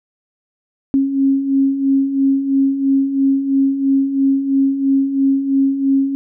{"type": "beating tone pair", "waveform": "sine", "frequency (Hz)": [270, 273], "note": ["C#4", "C#4"], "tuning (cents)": [-45, -26], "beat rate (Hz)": 3, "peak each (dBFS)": [-20, -13], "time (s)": [0.94, 6.15], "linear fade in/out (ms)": 0, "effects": []}